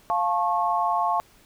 sine chord, F augmented, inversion none, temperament just, 698.5 / 873.1 / 1091.3 Hz, F5 / A5 / C#6, 0 / -14 / -27 cents, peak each -25 dBFS, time 0.1-1.2 s, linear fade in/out 0 ms, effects pink hiss -56 dBFS RMS until 1.45 s

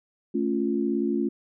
sine chord, A augmented, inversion none, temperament equal, 220 / 277.2 / 349.2 Hz, A3 / C#4 / E#4, 0 / 0 / 0 cents, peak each -27 dBFS, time 0.34-1.29 s, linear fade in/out 10 ms, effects none

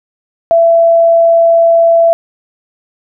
sine tone, 669 Hz, E5, 25 cents sharp, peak -4 dBFS, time 0.51-2.13 s, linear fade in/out 0 ms, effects none

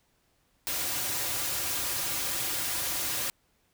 white noise with comb filter, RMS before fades -31 dBFS, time 0.67-3.3 s, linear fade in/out 0 ms, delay 4.6 ms, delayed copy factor -0.55, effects pink hiss -70 dBFS RMS until 3.73 s

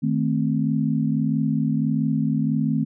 sine chord, A diminished, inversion second, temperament equal, 155.56 / 220 / 261.6 Hz, Eb3 / A3 / C4, 0 / 0 / 0 cents, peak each -23 / -23 / -24 dBFS, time 0.02-2.85 s, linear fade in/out 20 ms, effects none

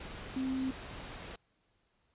sine tone in noise, 262.4 Hz, C4, 5 cents sharp, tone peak -31 dBFS, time 0.36-0.71 s, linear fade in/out 5 ms, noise pink, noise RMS -45 dBFS, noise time 0-1.36 s, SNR +11 dB, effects pink hiss -75 dBFS RMS until 2.14 s + resampled to 8000 Hz

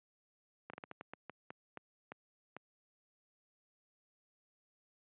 slowing click train, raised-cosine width 0.5 ms, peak -30 dBFS, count 12, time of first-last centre 0.7-2.566 s, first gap 35 ms, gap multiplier 1.29, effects high-pass 150 Hz 12 dB/octave + resampled to 8000 Hz

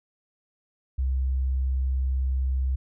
sine tone, 65.41 Hz, C2, in tune, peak -22 dBFS, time 0.98-2.76 s, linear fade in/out 10 ms, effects none

